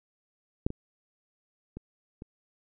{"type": "clicks", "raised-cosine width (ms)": 3, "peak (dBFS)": [-12, -23, -26, -28], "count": 4, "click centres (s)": [0.665, 0.704, 1.77, 2.221], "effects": []}